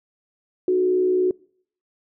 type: tone with frequency modulation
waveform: sine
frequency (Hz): 367.4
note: F#4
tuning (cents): -12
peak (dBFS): -16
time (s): 0.68-1.31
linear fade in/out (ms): 2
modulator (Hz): 62.6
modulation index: 0.42
effects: noise-tail reverb RT60 0.6 s tail -25 dB re dry